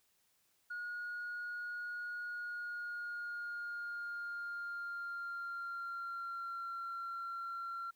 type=tone with pitch glide; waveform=sine; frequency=1443 to 1368.3 Hz; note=F#6 to F6; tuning=-44 to -36 cents; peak=-38 dBFS; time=0.7-7.91 s; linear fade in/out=10 ms; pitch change=-92 cents; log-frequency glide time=2.24-6.72 s; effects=tanh soft clip ceiling -37 dBFS + white hiss -75 dBFS RMS until 7.95 s